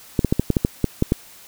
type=clicks; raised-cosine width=3 ms; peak=-3 dBFS; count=10; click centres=0.192 / 0.247 / 0.325 / 0.396 / 0.503 / 0.568 / 0.649 / 0.843 / 1.024 / 1.121 s; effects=white hiss -45 dBFS RMS until 1.47 s